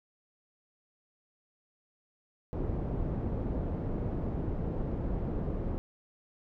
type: low-pass noise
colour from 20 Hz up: pink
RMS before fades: -33 dBFS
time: 2.53-5.78 s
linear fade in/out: 0 ms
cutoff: 450 Hz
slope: 12 dB/octave
effects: none